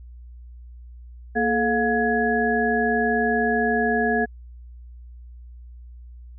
sine tone cluster, 233.3 / 431 / 712 / 1678 Hz, A#3 / A4 / F5 / G#6, +2 / -36 / +33 / +17 cents, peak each -24 dBFS, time 1.35-4.26 s, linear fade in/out 20 ms, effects added 60 Hz sine -39 dBFS peak until 6.38 s

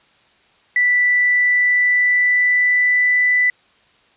sine tone with pitch glide, 1972 to 1986.9 Hz, B6 to B6, -3 to +10 cents, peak -12 dBFS, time 0.76-3.5 s, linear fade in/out 2 ms, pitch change +13 cents, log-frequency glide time 0.96-3.23 s, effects white hiss -55 dBFS RMS until 4.16 s + resampled to 8000 Hz

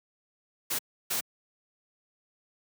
white noise bursts at uneven times, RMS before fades -30 dBFS, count 2, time 0.7-0.79 / 1.1-1.21 s, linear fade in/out 10 ms, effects high-pass 150 Hz 12 dB/octave

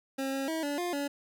25% pulse tone with pitch steps, 269.2 / 271.2 / 321.7 / 287.8 / 352.2 / 284.2 Hz, C4 / C#4 / E4 / D4 / F4 / C#4, +49 / -38 / -42 / -35 / +15 / +43 cents, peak -27 dBFS, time 0.18-1.08 s, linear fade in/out 10 ms, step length 150 ms, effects none

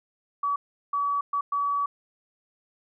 sine tone bursts at uneven times, 1140 Hz, C#6, 48 cents sharp, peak -23 dBFS, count 4, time 0.43-0.56 / 0.93-1.21 / 1.33-1.41 / 1.52-1.86 s, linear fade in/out 5 ms, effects none

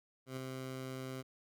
15% pulse tone with ADSR envelope, 130.81 Hz, C3, in tune, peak -32 dBFS, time 0.26-1.23 s, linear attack 110 ms, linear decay 5 ms, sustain -3 dB, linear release 27 ms, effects none

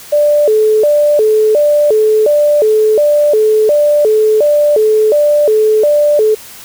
sine tone with vibrato, 505 Hz, B4, 39 cents sharp, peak -6 dBFS, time 0.12-6.35 s, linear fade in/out 10 ms, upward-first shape square, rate 1.4 Hz, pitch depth 270 cents each way, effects white hiss -33 dBFS RMS until 6.64 s

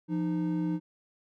triangle tone pair together, 172.75 / 307.8 Hz, F3 / D#4, -19 / -19 cents, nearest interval minor seventh, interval 1000 cents, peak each -28 dBFS, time 0.08-0.8 s, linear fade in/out 50 ms, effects none

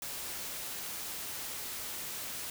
white noise, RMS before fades -40 dBFS, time 0.02-2.5 s, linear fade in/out 2 ms, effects none

